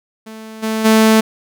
sawtooth tone with level steps, 220 Hz, A3, in tune, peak -27 / -13 / -4 dBFS, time 0.26-1.21 s, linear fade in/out 10 ms, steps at 0.62 / 0.84 s, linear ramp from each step 20 ms, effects none

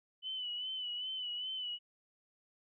sine tone with vibrato, 2994 Hz, F#7, 20 cents sharp, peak -37 dBFS, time 0.22-1.79 s, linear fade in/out 50 ms, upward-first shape sine, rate 2.5 Hz, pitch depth 50 cents each way, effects none

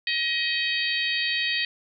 harmonic tone with a mistuned harmonic, 632 Hz, D#5, 27 cents sharp, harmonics 3 / 4 / 5 / 6 / 7, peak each -28 / -29 / -30 / -31 / -31 dBFS, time 0.07-1.65 s, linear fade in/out 2 ms, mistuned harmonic 7, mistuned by +30 cents, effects none

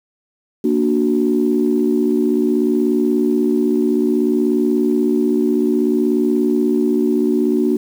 sine chord, Bb augmented, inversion none, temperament equal, 233.1 / 293.7 / 370 Hz, Bb3 / D4 / F#4, 0 / 0 / 0 cents, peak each -17 dBFS, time 0.64-7.77 s, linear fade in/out 5 ms, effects tanh soft clip ceiling -4 dBFS + 7-bit

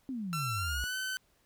sine exponential sweep, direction down, 275.2 to 58.27 Hz, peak -34 dBFS, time 0.09-0.84 s, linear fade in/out 0 ms
sawtooth tone with pitch glide, 1349 to 1523 Hz, E6 to F#6, +40 to +50 cents, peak -30 dBFS, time 0.33-1.17 s, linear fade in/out 0 ms, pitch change +210 cents, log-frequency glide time 0.55-0.96 s
effects pink hiss -70 dBFS RMS until 1.45 s

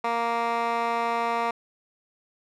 15% pulse tone with band-pass filter, 233.2 Hz, A#3, 1 cent sharp, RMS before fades -26 dBFS, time 0.04-1.51 s, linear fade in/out 5 ms, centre 1200 Hz, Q 1.5, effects none

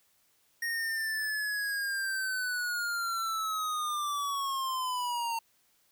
square linear sweep, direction down, 1864.7 to 911 Hz, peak -31 dBFS, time 0.62-5.39 s, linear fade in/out 5 ms, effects white hiss -69 dBFS RMS until 5.91 s

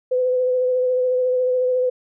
sine tone with vibrato, 505 Hz, B4, 39 cents sharp, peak -16 dBFS, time 0.11-1.9 s, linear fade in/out 10 ms, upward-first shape sine, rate 14 Hz, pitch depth 20 cents each way, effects none

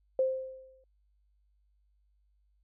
sine tone with exponential decay, 523.3 Hz, C5, in tune, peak -22 dBFS, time 0.19-0.84 s, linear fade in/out 2 ms, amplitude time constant 140 ms, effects added 50 Hz sine -67 dBFS peak until 2.63 s

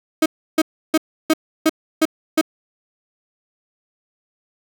35% pulse tone bursts, 316 Hz, D#4, 27 cents sharp, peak -10 dBFS, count 7, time 0.22-2.413 s, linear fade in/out 5 ms, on 39 ms, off 320 ms, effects none

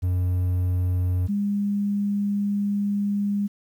triangle / sine tone pair in turn, 90.4 / 202.9 Hz, F#2 / G#3, -40 / -40 cents, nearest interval octave + major second, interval 1400 cents, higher second, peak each -18 / -21 dBFS, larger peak first, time 0.02-1.28 / 1.28-3.48 s, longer second, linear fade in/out 20 ms, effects 9-bit

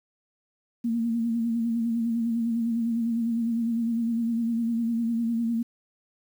sine tone with vibrato, 231 Hz, A#3, 16 cents flat, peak -23 dBFS, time 0.84-5.63 s, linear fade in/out 10 ms, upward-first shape sine, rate 9.9 Hz, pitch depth 42 cents each way, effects 9-bit

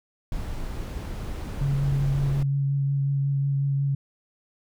brown noise, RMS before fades -31 dBFS, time 0.32-2.43 s, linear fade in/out 2 ms
sine tone with vibrato, 139.1 Hz, C#3, 6 cents sharp, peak -21 dBFS, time 1.61-3.95 s, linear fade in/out 5 ms, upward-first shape triangle, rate 5.5 Hz, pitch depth 16 cents each way
effects none

